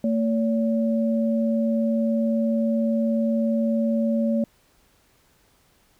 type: tone pair together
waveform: sine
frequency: 225.9 / 568.9 Hz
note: A3 / C#5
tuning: +46 / +45 cents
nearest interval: octave + major third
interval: 1599 cents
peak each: -20 / -26 dBFS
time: 0.04-4.44 s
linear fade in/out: 2 ms
effects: pink hiss -61 dBFS RMS until 5.99 s